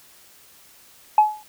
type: tone with exponential decay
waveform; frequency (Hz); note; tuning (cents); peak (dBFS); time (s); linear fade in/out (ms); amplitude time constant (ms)
sine; 851; G#5; +42; -6; 1.18-1.43; 2; 53
effects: tanh soft clip ceiling -6 dBFS + white hiss -51 dBFS RMS until 1.48 s